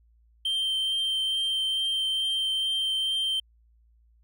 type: tone with vibrato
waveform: triangle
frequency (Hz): 3136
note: G7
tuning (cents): 0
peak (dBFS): -23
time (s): 0.45-3.4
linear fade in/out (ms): 5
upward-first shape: triangle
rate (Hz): 2.3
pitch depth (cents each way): 11
effects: added 57 Hz sine -58 dBFS peak until 4.23 s